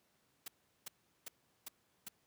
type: noise bursts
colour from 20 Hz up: white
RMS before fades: -45 dBFS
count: 5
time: 0.46-2.085 s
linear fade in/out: 5 ms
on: 21 ms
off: 380 ms
effects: pink hiss -75 dBFS RMS until 2.26 s + high-pass 100 Hz 12 dB/octave